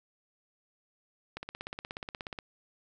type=click train; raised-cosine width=0.3 ms; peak=-22 dBFS; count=18; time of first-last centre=1.37-2.388 s; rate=16.7 Hz; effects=none